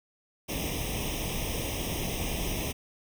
pink noise with comb filter, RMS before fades -32 dBFS, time 0.48-2.73 s, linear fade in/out 20 ms, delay 0.34 ms, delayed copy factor +0.9, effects none

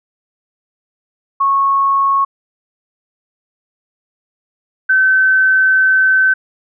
sine tone pair in turn, 1100 / 1532.9 Hz, C#6 / G6, -14 / -39 cents, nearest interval tritone, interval 575 cents, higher second, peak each -10 / -8 dBFS, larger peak second, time 1.4-2.25 / 4.89-6.34 s, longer second, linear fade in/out 10 ms, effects none

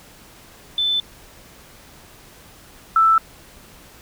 sine tone pair in turn, 3520 / 1322.7 Hz, A7 / E6, 0 / +5 cents, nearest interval octave + perfect fourth, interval 1695 cents, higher first, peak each -17 / -11 dBFS, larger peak second, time 0.78-1 / 2.96-3.18 s, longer neither, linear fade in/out 2 ms, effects pink hiss -46 dBFS RMS until 4.01 s

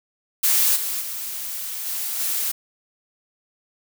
blue noise with level steps, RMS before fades -18 / -26 / -30 / -27 / -24 dBFS, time 0.43-2.52 s, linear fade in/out 10 ms, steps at 0.75 / 1 / 1.85 / 2.18 s, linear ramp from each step 20 ms, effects none

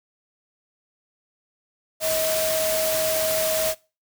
sine tone in noise, 635 Hz, D#5, 35 cents sharp, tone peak -23 dBFS, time 2-3.75 s, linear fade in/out 50 ms, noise white, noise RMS -26 dBFS, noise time 2-3.75 s, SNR 0 dB, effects noise-tail reverb RT60 0.3 s tail -21 dB re dry

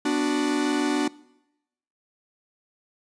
45% pulse chord, B minor, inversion none, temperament equal, 246.9 / 293.7 / 370 Hz, B3 / D4 / F#4, 0 / 0 / 0 cents, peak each -29 / -23 / -29 dBFS, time 0.05-1.08 s, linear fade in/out 5 ms, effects noise-tail reverb RT60 0.9 s tail -22 dB re dry + resampled to 22050 Hz

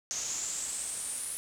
brown noise with band-pass filter sweep, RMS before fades -36 dBFS, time 0.11-1.37 s, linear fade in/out 0 ms, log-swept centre 6400 to 10000 Hz, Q 8, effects none

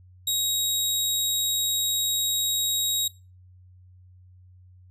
20% pulse tone, 3798 Hz, A#7, 32 cents sharp, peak -17 dBFS, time 0.27-3.08 s, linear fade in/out 5 ms, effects noise-tail reverb RT60 0.3 s tail -21 dB re dry + added 91 Hz sine -49 dBFS peak until 4.9 s

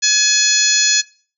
harmonic tone, 847 Hz, G#5, 34 cents sharp, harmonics 2 / 3 / 4 / 5 / 6 / 7 / 8, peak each -22 / -22 / -21 / -17 / -20 / -18 / -17 dBFS, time 0.02-1.02 s, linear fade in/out 20 ms, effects noise-tail reverb RT60 0.4 s tail -21 dB re dry

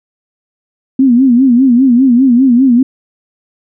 sine tone with vibrato, 252.4 Hz, B3, 38 cents sharp, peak -4 dBFS, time 0.99-2.83 s, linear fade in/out 5 ms, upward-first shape sine, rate 5 Hz, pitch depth 130 cents each way, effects none

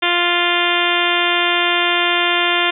harmonic tone with a mistuned harmonic, 349.2 Hz, F4, in tune, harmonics 1 / 2 / 3 / 4 / 5 / 6 / 7 / 8 / 9 / 10, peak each -23 / -23 / -23 / -23 / -23 / -23 / -23 / -23 / -23 / -23 dBFS, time 0.02-2.71 s, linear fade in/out 10 ms, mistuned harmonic 10, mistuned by +21 cents, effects none

